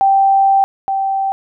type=tone pair in turn; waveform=sine; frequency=782 / 778.6 Hz; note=G5 / G5; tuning=-4 / -12 cents; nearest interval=unison; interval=8 cents; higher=first; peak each=-8 / -14 dBFS; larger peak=first; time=0.01-0.64 / 0.88-1.32 s; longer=first; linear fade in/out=0 ms; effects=none